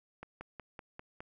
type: slowing click train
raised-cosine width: 0.5 ms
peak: -29 dBFS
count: 6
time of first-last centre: 0.23-1.205 s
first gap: 180 ms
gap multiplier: 1.04
effects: none